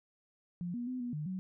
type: tone with pitch steps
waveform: sine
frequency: 175.4 / 240.8 / 253.9 / 243 / 150.9 / 186.5 Hz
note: F3 / B3 / B3 / B3 / D3 / F#3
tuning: +8 / -44 / +48 / -28 / +47 / +14 cents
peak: -35 dBFS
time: 0.61-1.39 s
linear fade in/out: 0 ms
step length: 130 ms
effects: none